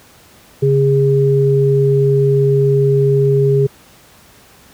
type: tone pair together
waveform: sine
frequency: 138.59 / 409 Hz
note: C#3 / G#4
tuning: 0 / -26 cents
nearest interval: octave + perfect fifth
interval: 1874 cents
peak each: -12 dBFS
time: 0.62-3.67 s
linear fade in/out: 10 ms
effects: pink hiss -45 dBFS RMS until 4.73 s + high-pass 60 Hz 12 dB/octave